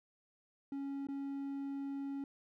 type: tone with dropouts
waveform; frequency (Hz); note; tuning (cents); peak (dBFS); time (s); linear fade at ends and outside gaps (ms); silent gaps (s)
triangle; 277.2; C#4; 0; -36; 0.72-2.24; 2; 1.07-1.086
effects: none